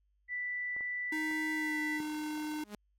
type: tone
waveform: sine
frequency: 1975.5 Hz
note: B6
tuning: in tune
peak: -34 dBFS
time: 0.28-2.01 s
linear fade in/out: 50 ms
type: clicks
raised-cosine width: 1 ms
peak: -39 dBFS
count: 3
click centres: 0.765 / 0.808 / 1.312 s
type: tone with pitch glide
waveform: square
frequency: 311.1 to 304.5 Hz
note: D#4 to D#4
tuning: 0 to -37 cents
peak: -36 dBFS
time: 1.12-2.64 s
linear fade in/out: 5 ms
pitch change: -37 cents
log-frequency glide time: 1.53-1.78 s
type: tone with exponential growth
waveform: sawtooth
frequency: 207.7 Hz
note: G#3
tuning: in tune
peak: -34 dBFS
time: 2.6-2.75 s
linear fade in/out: 2 ms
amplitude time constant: 32 ms
effects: added 50 Hz sine -70 dBFS peak until 2.98 s + AAC 64 kbps